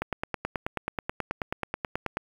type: click train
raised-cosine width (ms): 0.5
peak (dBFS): -13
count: 21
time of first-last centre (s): 0.02-2.171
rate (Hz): 9.3
effects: 7-bit